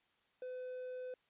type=tone; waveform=triangle; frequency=506 Hz; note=B4; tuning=42 cents sharp; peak=-40 dBFS; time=0.42-1.14 s; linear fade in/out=2 ms; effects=white hiss -75 dBFS RMS until 1.29 s + resampled to 8000 Hz